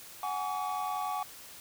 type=chord; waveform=triangle; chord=F# suspended second; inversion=none; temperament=equal with one note detuned; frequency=740 / 830.6 / 1137.9 Hz; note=F#5 / G#5 / C#6; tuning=0 / 0 / +45 cents; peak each=-34 dBFS; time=0.23-1.23 s; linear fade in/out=2 ms; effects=white hiss -49 dBFS RMS until 1.6 s